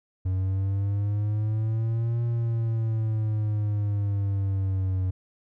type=exponential two-way sweep; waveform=triangle; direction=up then down; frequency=92.5 to 118.2 to 92.5 Hz; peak=-21 dBFS; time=0.25-5.11 s; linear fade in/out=10 ms; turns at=2.23 s; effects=none